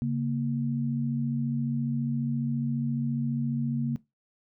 sine tone pair together, 138.51 / 233.1 Hz, C#3 / A#3, -1 / 0 cents, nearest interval major sixth, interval 901 cents, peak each -28 dBFS, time 0.02-3.96 s, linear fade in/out 0 ms, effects noise-tail reverb RT60 0.2 s tail -19 dB re dry

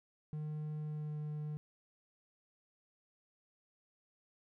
triangle tone with pitch glide, 152.3 to 150.72 Hz, D#3 to D3, -37 to +45 cents, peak -36 dBFS, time 0.33-1.57 s, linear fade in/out 0 ms, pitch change -18 cents, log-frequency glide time 0.79-1.19 s, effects none

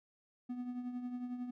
triangle tone with tremolo, 246.9 Hz, B3, in tune, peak -34 dBFS, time 0.49-1.51 s, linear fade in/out 10 ms, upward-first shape triangle, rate 11 Hz, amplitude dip 60%, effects none

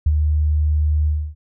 sine tone with ADSR envelope, 75.8 Hz, D#2, 45 cents flat, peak -10 dBFS, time 0.06-1.35 s, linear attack 6 ms, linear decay 43 ms, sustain -4 dB, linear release 280 ms, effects none

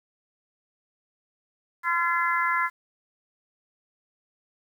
harmonic tone, 341.8 Hz, F4, 37 cents flat, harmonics 3 / 4 / 5 / 6, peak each -26 / -27 / -28 / -29 dBFS, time 1.83-2.7 s, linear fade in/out 50 ms, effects 9-bit

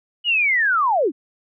sine linear sweep, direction down, 2960 to 238.2 Hz, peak -15 dBFS, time 0.24-1.12 s, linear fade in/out 50 ms, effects none

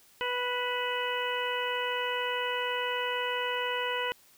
harmonic tone with a mistuned harmonic, 493.1 Hz, B4, 3 cents flat, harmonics 1 / 2 / 3 / 4 / 5 / 6, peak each -34 / -34 / -37 / -37 / -39 / -36 dBFS, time 0.21-4.12 s, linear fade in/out 0 ms, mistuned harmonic 5, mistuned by +52 cents, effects white hiss -60 dBFS RMS until 4.37 s

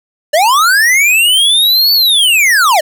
square linear two-way sweep, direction up then down, 566 to 4514 to 566 Hz, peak -7 dBFS, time 0.33-2.81 s, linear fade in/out 10 ms, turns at 1.93 s, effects none

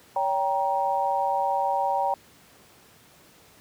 sine chord, G diminished, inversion second, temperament just, 564.5 / 784 / 940.8 Hz, Db5 / G5 / Bb5, +31 / 0 / +16 cents, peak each -29 / -25 / -26 dBFS, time 0.16-2.14 s, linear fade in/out 2 ms, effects pink hiss -54 dBFS RMS until 3.6 s + high-pass 100 Hz 12 dB/octave

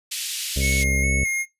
pink band-pass noise, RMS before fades -29 dBFS, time 0.11-0.84 s, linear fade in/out 10 ms, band 2700 to 13000 Hz, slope 24 dB/octave
harmonic tone, 67 Hz, C2, 42 cents sharp, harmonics 1 / 2 / 3 / 4 / 6 / 7 / 8 / 9, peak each -22 / -28 / -32 / -34 / -38 / -39 / -40 / -41 dBFS, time 0.56-1.24 s, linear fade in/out 5 ms
square tone with vibrato, 2169 Hz, C#7, 38 cents flat, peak -22 dBFS, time 0.6-1.46 s, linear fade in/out 50 ms, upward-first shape square, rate 2.3 Hz, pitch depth 25 cents each way
effects noise-tail reverb RT60 0.2 s tail -20 dB re dry + resampled to 32000 Hz

